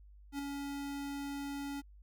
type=tone with ADSR envelope; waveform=square; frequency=281.6 Hz; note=C#4; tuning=27 cents sharp; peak=-35 dBFS; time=0.32-1.82 s; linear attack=70 ms; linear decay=4 ms; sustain=-4 dB; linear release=28 ms; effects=added 50 Hz sine -54 dBFS peak until 2.02 s